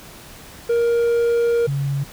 triangle / sine tone pair in turn, 469.7 / 139.64 Hz, A#4 / C#3, +13 / +13 cents, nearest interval octave + major sixth, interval 2100 cents, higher first, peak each -13 / -19 dBFS, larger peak first, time 0.69-1.67 / 1.67-2.04 s, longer first, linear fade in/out 10 ms, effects pink hiss -41 dBFS RMS until 2.12 s

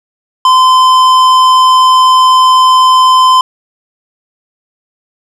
sine tone with tanh clipping, 1028 Hz, C6, 31 cents flat, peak -5 dBFS, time 0.45-3.41 s, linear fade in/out 2 ms, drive 13 dB, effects none

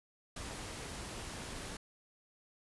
pink noise, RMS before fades -44 dBFS, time 0.36-1.77 s, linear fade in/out 5 ms, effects resampled to 24000 Hz

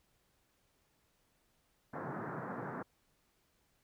pink band-pass noise, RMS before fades -42 dBFS, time 1.93-2.83 s, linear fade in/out 10 ms, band 120 to 1700 Hz, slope 48 dB/octave, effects pink hiss -75 dBFS RMS until 3.83 s

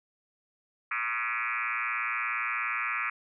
sine tone with frequency modulation, 1812 Hz, A#6, 50 cents flat, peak -28 dBFS, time 0.91-3.1 s, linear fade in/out 5 ms, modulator 117 Hz, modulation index 5.7, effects none

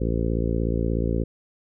harmonic tone, 56.7 Hz, A#1, 47 cents flat, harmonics 1 / 2 / 3 / 4 / 5 / 6 / 7 / 8 / 9, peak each -25 / -28 / -30 / -31 / -32 / -33 / -33 / -34 / -35 dBFS, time 0-1.24 s, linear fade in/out 10 ms, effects none

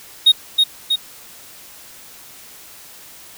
triangle tone with echo, 3736 Hz, A#7, 3 cents sharp, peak -4 dBFS, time 0.26-0.32 s, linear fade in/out 10 ms, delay 320 ms, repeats 2, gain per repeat -4 dB, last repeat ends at 0.96 s, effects tanh soft clip ceiling 0 dBFS + white hiss -41 dBFS RMS until 3.37 s

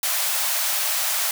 white high-pass noise, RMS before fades -23 dBFS, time 0.03-1.31 s, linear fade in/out 2 ms, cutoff 570 Hz, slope 96 dB/octave, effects none

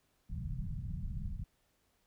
pink low-pass noise, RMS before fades -39 dBFS, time 0.29-1.44 s, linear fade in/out 5 ms, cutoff 190 Hz, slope 48 dB/octave, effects pink hiss -75 dBFS RMS until 2.06 s

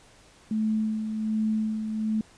sine tone with tremolo, 217.4 Hz, A3, 21 cents flat, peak -22 dBFS, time 0.51-2.21 s, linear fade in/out 2 ms, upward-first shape sine, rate 1.3 Hz, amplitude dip 50%, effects pink hiss -55 dBFS RMS until 2.37 s + resampled to 22050 Hz

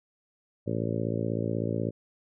harmonic tone, 56.2 Hz, A1, 37 cents sharp, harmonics 2 / 3 / 4 / 5 / 6 / 7 / 8 / 9 / 10, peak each -32 / -34 / -35 / -36 / -37 / -37 / -38 / -39 / -39 dBFS, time 0.66-1.91 s, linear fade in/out 20 ms, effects none

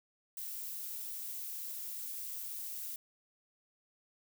violet noise, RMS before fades -42 dBFS, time 0.37-2.96 s, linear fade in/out 2 ms, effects none

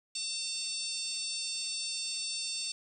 harmonic tone with a mistuned harmonic, 902 Hz, A5, 43 cents sharp, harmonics 3 / 4 / 5 / 6 / 7 / 8 / 9, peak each -44 / -42 / -38 / -42 / -46 / -45 / -40 dBFS, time 0.15-2.72 s, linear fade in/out 5 ms, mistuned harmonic 7, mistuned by -54 cents, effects 11-bit

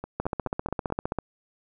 two click trains, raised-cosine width 1 ms, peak -20 / -13 dBFS, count 5 / 16, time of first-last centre 0.04-0.902 / 0.2-1.187 s, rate 4.64 / 15.2 Hz, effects none

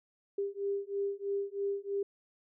sine beating tone pair, 397.7 / 400.8 Hz, G4 / G4, +25 / +38 cents, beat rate 3.1 Hz, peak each -35 / -35 dBFS, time 0.38-2.03 s, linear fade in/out 5 ms, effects none

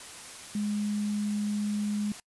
sine tone in noise, 207.7 Hz, G#3, in tune, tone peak -27 dBFS, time 0.55-2.12 s, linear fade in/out 2 ms, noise white, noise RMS -44 dBFS, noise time 0-2.2 s, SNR +14 dB, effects noise-tail reverb RT60 0.1 s tail -24 dB re dry + resampled to 24000 Hz

